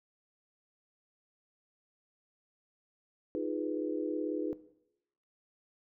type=chord; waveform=sine; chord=F half-diminished seventh; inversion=third; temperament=equal; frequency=311.1 / 349.2 / 415.3 / 493.9 Hz; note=Eb4 / F4 / Ab4 / Cb5; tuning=0 / 0 / 0 / 0 cents; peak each=-36 / -38 / -38 / -38 dBFS; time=3.35-4.53 s; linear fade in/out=0 ms; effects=noise-tail reverb RT60 0.8 s tail -17 dB re dry